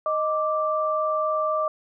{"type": "tone pair together", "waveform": "sine", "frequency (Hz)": [622.3, 1173.8], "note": ["D#5", "D6"], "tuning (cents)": [0, -1], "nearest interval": "major seventh", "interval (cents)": 1099, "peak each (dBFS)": -24, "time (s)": [0.06, 1.68], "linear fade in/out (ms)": 2, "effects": []}